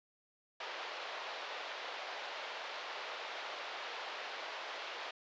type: band-pass noise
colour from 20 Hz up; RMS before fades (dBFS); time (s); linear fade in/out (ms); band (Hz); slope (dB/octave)
pink; -44; 0.6-5.11; 5; 530 to 4200; 24
effects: resampled to 16000 Hz